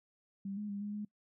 sine tone with pitch steps, 196.8 / 208.8 / 201.1 / 206.4 / 208.7 Hz, G3 / G#3 / G3 / G#3 / G#3, +7 / +10 / +44 / -10 / +9 cents, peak -37 dBFS, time 0.45-1.05 s, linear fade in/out 5 ms, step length 120 ms, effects noise-tail reverb RT60 0.1 s tail -23 dB re dry

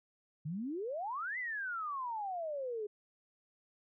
sine exponential two-way sweep, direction up then down, 142.5 to 2067 to 407.1 Hz, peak -36 dBFS, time 0.45-2.87 s, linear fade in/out 10 ms, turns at 1.38 s, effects none

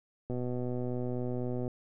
click train, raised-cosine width 2 ms, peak -23 dBFS, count 172, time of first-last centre 0.3-1.679 s, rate 124 Hz, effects none

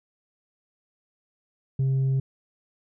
sine tone with tanh clipping, 133.7 Hz, C3, 38 cents sharp, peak -21 dBFS, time 1.79-2.2 s, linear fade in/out 5 ms, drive 2 dB, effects none

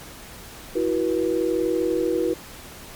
sine chord, E suspended second, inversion none, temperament equal with one note detuned, 329.6 / 370 / 482 Hz, E4 / F#4 / B4, 0 / 0 / -42 cents, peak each -24 dBFS, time 0.75-2.34 s, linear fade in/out 10 ms, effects pink hiss -41 dBFS RMS until 2.95 s + MP3 96 kbps

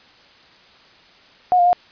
sine tone with pitch steps, 725 / 703 / 713 Hz, F#5 / F5 / F5, -35 / +11 / +36 cents, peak -11 dBFS, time 1.52-1.73 s, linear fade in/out 0 ms, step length 70 ms, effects white hiss -49 dBFS RMS until 1.91 s + resampled to 11025 Hz

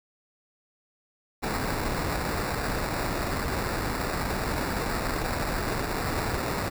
pink noise with sample-and-hold, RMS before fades -29 dBFS, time 1.42-6.7 s, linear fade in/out 20 ms, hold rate 3150 Hz, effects none

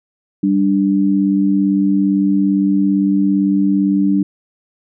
sine tone pair together, 196.02 / 293.7 Hz, G3 / D4, 0 / 0 cents, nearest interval perfect fifth, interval 700 cents, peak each -14 dBFS, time 0.43-4.23 s, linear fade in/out 5 ms, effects none

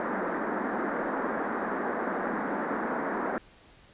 pink band-pass noise, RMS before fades -31 dBFS, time 0-3.38 s, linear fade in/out 0 ms, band 200 to 1800 Hz, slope 48 dB/octave, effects pink hiss -56 dBFS RMS until 3.93 s + resampled to 8000 Hz

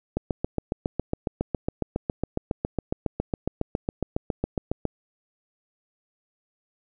click train, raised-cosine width 2 ms, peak -11 dBFS, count 35, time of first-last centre 0.17-4.853 s, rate 7.26 Hz, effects none

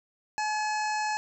harmonic tone with a mistuned harmonic, 852 Hz, G#5, 44 cents sharp, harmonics 1 / 2 / 3 / 5 / 6 / 7 / 8 / 9, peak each -28 / -34 / -38 / -42 / -44 / -45 / -46 / -47 dBFS, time 0.38-1.17 s, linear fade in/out 0 ms, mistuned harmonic 6, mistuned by +40 cents, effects none

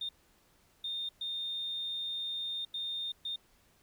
triangle tone bursts at uneven times, 3643 Hz, A#7, 41 cents flat, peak -31 dBFS, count 5, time 0.01-0.09 / 0.84-1.09 / 1.21-2.65 / 2.74-3.12 / 3.25-3.36 s, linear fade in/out 5 ms, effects tanh soft clip ceiling -32 dBFS + pink hiss -67 dBFS RMS until 3.82 s

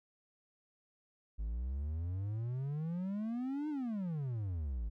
triangle exponential two-way sweep, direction up then down, 51.1 to 310 to 51.1 Hz, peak -33 dBFS, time 1.38-4.9 s, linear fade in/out 20 ms, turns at 3.69 s, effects none

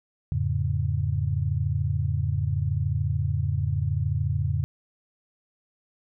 sine tone cluster, 86.2 / 107 / 140.4 Hz, F2 / A2 / C#3, -22 / -48 / +22 cents, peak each -27 dBFS, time 0.32-4.64 s, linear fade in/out 0 ms, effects none

